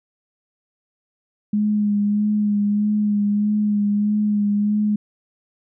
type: tone with vibrato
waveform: sine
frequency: 207.7 Hz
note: G#3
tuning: in tune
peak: -16 dBFS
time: 1.53-4.96 s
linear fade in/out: 5 ms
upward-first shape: sine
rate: 1.6 Hz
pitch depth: 25 cents each way
effects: none